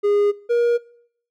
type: tone pair in turn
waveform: triangle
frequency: 410 / 474.6 Hz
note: G#4 / A#4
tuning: -22 / +31 cents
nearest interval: minor third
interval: 253 cents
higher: second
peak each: -13 dBFS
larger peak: neither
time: 0.03-0.32 / 0.49-0.78 s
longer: neither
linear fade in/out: 20 ms
effects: noise-tail reverb RT60 0.6 s tail -21 dB re dry